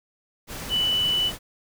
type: tone in noise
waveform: sine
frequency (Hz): 2976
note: F#7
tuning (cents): +9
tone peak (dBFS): -20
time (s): 0.69-1.32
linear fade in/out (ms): 50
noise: pink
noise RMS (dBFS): -35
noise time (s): 0.47-1.39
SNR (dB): +12
effects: none